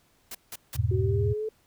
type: noise bursts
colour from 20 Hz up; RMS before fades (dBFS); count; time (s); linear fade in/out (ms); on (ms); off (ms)
white; -38; 3; 0.31-0.767; 5; 39; 170
type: chord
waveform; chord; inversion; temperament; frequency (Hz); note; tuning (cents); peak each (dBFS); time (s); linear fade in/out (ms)
sine; E major; none; equal with one note detuned; 83.22 / 103.83 / 123.47; E2 / G#2 / B2; +17 / 0 / 0; -28 / -26 / -28; 0.75-1.34; 20
type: exponential sweep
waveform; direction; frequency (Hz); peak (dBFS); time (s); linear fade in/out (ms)
sine; up; 370 to 440; -28; 0.91-1.49; 5
effects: pink hiss -65 dBFS RMS until 1.66 s